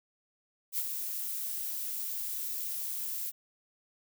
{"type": "noise with ADSR envelope", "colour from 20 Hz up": "violet", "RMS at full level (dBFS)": -30, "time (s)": [0.72, 3.32], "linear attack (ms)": 63, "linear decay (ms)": 42, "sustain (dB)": -6, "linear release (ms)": 33, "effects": []}